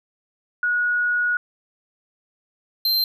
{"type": "tone pair in turn", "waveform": ["sine", "square"], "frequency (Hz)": [1455, 4137], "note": ["F#6", "C8"], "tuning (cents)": [-29, -20], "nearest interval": "octave + tritone", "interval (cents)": 1809, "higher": "second", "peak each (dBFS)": -18, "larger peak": "neither", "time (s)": [[0.63, 1.37], [2.85, 3.04]], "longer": "first", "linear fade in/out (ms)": 2, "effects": []}